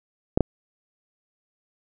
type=clicks; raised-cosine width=2 ms; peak=-4 dBFS; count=2; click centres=0.375 / 0.407 s; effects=none